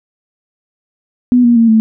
sine tone with pitch steps, 246.9 / 237.9 / 229.3 / 221 Hz, B3 / A#3 / A#3 / A3, 0 / +35 / -28 / +8 cents, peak -5 dBFS, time 1.32-1.8 s, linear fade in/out 0 ms, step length 120 ms, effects none

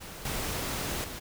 pink noise with level steps, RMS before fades -43 / -33 / -40 dBFS, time 0-1.2 s, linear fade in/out 20 ms, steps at 0.25 / 1.04 s, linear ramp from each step 2 ms, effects none

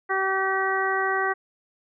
harmonic tone, 383.9 Hz, G4, 36 cents flat, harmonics 1 / 2 / 3 / 4 / 5, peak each -28 / -28 / -28 / -28 / -28 dBFS, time 0.09-1.34 s, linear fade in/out 20 ms, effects none

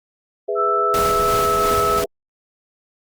sine chord, E major, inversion first, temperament just, 412 / 494.4 / 659.3 Hz, G#4 / B4 / E5, -14 / +2 / 0 cents, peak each -22 / -25 / -25 dBFS, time 0.48-2.06 s, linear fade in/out 10 ms
sine tone with pitch glide, 1322 to 1302.3 Hz, E6 to E6, +5 to -21 cents, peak -17 dBFS, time 0.55-2.03 s, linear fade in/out 50 ms, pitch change -26 cents, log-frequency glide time 0.68-1.62 s
pink noise with tremolo, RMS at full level -25 dBFS, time 0.94-2.04 s, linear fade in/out 0 ms, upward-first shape square, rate 2.9 Hz, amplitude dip 25%
effects Opus 48 kbps

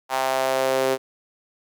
sawtooth tone with high-pass filter sweep, 132.2 Hz, C3, 18 cents sharp, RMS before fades -22 dBFS, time 0.09-0.98 s, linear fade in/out 50 ms, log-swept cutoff 820 to 430 Hz, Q 3.1, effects none

